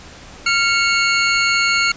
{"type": "tone pair together", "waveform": "25% pulse", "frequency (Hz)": [1387, 2198], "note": ["F6", "C#7"], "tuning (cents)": [-12, -15], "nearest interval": "minor sixth", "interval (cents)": 797, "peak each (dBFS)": -13, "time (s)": [0.46, 1.92], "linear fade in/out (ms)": 5, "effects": ["pink hiss -39 dBFS RMS until 1.96 s", "resampled to 16000 Hz"]}